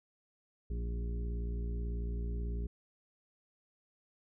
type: harmonic tone with a mistuned harmonic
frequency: 58.27 Hz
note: A#1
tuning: in tune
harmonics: 1 / 2 / 3 / 4 / 5 / 6 / 7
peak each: -34 / -47 / -46 / -52 / -54 / -57 / -50 dBFS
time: 0.7-2.67 s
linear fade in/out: 5 ms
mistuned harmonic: 4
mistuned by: -39 cents
effects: none